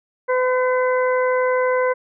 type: harmonic tone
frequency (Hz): 507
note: B4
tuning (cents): +45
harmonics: 1 / 2 / 3 / 4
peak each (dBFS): -17 / -23 / -27 / -29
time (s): 0.28-1.94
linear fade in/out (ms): 20
effects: none